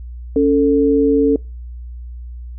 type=tone pair together; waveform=sine; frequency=280 / 444.5 Hz; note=C#4 / A4; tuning=+18 / +18 cents; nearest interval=minor sixth; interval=800 cents; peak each=-13 dBFS; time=0.36-1.36 s; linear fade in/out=2 ms; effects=noise-tail reverb RT60 0.3 s tail -25 dB re dry + added 60 Hz sine -28 dBFS peak until 2.58 s